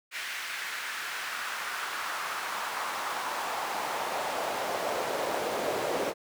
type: noise with high-pass filter sweep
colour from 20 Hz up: brown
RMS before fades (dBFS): -33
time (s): 0.11-6.14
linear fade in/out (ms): 50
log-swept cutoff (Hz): 2000 to 470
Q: 1.8
effects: none